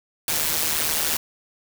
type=noise with amplitude modulation; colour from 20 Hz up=white; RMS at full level=-20 dBFS; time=0.28-1.17 s; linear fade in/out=2 ms; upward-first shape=sine; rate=154 Hz; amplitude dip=75%; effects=none